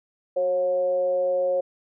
sine tone with frequency modulation, 543 Hz, C#5, 36 cents flat, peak -20 dBFS, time 0.36-1.61 s, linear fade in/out 10 ms, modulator 174 Hz, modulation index 0.37, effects none

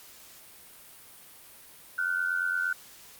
sine tone pair together, 1422.3 / 1511 Hz, F6 / F#6, +31 / +36 cents, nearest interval minor second, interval 105 cents, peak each -30 / -28 dBFS, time 1.98-2.73 s, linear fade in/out 5 ms, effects white hiss -51 dBFS RMS until 3.19 s + Opus 48 kbps

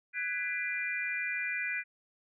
sine chord, G# half-diminished seventh, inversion third, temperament just, 1495.1 / 1661.2 / 1993.5 / 2392 Hz, F#6 / G#6 / B6 / D7, +18 / 0 / +16 / +31 cents, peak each -39 / -40 / -36 / -35 dBFS, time 0.13-1.84 s, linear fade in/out 50 ms, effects none

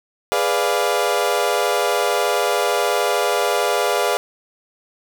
30% pulse chord, G# diminished seventh, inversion none, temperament equal, 415.3 / 493.9 / 587.3 / 698.5 Hz, G#4 / B4 / D5 / F5, 0 / 0 / 0 / 0 cents, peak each -20 dBFS, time 0.32-4.17 s, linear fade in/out 0 ms, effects none

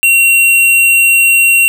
square tone, 2743 Hz, F7, 32 cents flat, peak -6 dBFS, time 0.03-1.68 s, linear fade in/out 0 ms, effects none

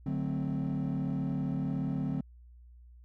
triangle chord, D dominant seventh, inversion none, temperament equal with one note detuned, 146.83 / 183.61 / 220 / 261.6 Hz, D3 / F#3 / A3 / C4, 0 / -13 / 0 / 0 cents, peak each -31 / -33 / -36 / -32 dBFS, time 0.06-2.21 s, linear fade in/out 5 ms, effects tanh soft clip ceiling -23 dBFS + added 60 Hz sine -51 dBFS peak until 3.04 s

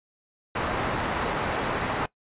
white low-pass noise, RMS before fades -28 dBFS, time 0.55-2.06 s, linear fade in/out 5 ms, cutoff 1300 Hz, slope 12 dB/octave, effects noise-tail reverb RT60 0.1 s tail -20 dB re dry + resampled to 8000 Hz

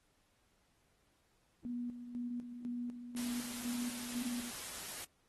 sine tone with tremolo, 242.2 Hz, B3, 34 cents flat, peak -37 dBFS, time 1.65-4.5 s, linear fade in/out 0 ms, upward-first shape square, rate 2 Hz, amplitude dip 60%
white noise, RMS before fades -45 dBFS, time 3.16-5.05 s, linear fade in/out 10 ms
effects pink hiss -75 dBFS RMS until 5.28 s + AAC 32 kbps

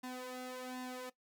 sawtooth tone with flanger, 253.4 Hz, B3, 45 cents sharp, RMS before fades -45 dBFS, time 0.03-1.1 s, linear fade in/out 10 ms, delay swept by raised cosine 1.1 to 2.5 ms, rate 1.3 Hz, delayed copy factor +0.75, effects noise-tail reverb RT60 0.1 s tail -17 dB re dry

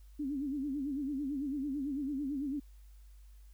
sine tone with vibrato, 280 Hz, C#4, 18 cents sharp, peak -33 dBFS, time 0.19-2.6 s, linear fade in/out 10 ms, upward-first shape sine, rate 9 Hz, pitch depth 120 cents each way, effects added 50 Hz sine -52 dBFS peak until 3.53 s + white hiss -71 dBFS RMS until 3.53 s

